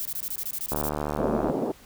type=noise bursts; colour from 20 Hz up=violet; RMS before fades=-31 dBFS; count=12; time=0-0.889 s; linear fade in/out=0 ms; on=53 ms; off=23 ms
type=click train; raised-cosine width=1 ms; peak=-14 dBFS; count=59; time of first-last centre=0.72-1.499 s; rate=74.5 Hz
type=band-pass noise; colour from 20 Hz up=pink; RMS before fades=-27 dBFS; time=1.18-1.72 s; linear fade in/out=10 ms; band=200 to 700 Hz; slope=24 dB/octave
effects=pink hiss -52 dBFS RMS until 1.85 s